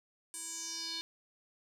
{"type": "tone with band-pass filter sweep", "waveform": "square", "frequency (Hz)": 330, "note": "E4", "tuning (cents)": 2, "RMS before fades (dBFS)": -41, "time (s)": [0.34, 1.01], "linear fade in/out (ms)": 0, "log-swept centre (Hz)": [8900, 4000], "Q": 4.9, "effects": []}